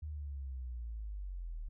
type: linear sweep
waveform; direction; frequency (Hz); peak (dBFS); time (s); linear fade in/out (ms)
sine; down; 77.5 to 37; -39; 0.02-1.69; 10
effects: none